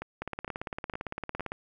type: two click trains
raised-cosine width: 0.5 ms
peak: -21 / -19 dBFS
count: 4 / 24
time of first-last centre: 0.02-1.396 / 0.22-1.519 s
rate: 2.18 / 17.7 Hz
effects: none